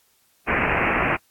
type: low-pass noise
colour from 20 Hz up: white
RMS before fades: -22 dBFS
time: 0.47-1.17 s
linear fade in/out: 20 ms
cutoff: 2600 Hz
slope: 96 dB/octave
effects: white hiss -62 dBFS RMS until 1.3 s + AAC 64 kbps